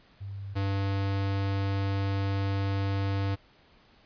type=tone pair in turn; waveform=sine / square; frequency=98.9 / 98.33 Hz; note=G2 / G2; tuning=+16 / +6 cents; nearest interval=unison; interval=10 cents; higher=first; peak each=-35 / -27 dBFS; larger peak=second; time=0.2-0.55 / 0.55-3.36 s; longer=second; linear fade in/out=20 ms; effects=pink hiss -60 dBFS RMS until 4.05 s + resampled to 11025 Hz